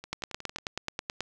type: two click trains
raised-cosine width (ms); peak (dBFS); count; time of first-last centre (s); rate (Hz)
0.2; -14 / -24; 11 / 7; 0.13-1.206 / 0.04-0.585; 9.29 / 11
effects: none